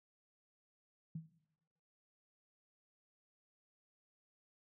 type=tone with exponential decay; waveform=sine; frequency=160.3 Hz; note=E3; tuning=48 cents flat; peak=-37 dBFS; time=1.15-1.32 s; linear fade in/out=5 ms; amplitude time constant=35 ms; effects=noise-tail reverb RT60 0.9 s tail -17 dB re dry + high-pass 100 Hz 12 dB/octave